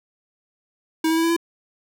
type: tone with pitch steps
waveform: square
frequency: 320.1 / 324.2 / 328.3 / 332.5 / 336.8 Hz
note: D#4 / E4 / E4 / E4 / E4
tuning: +49 / -29 / -7 / +15 / +37 cents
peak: -18 dBFS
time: 1.04-1.365 s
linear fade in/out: 5 ms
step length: 65 ms
effects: none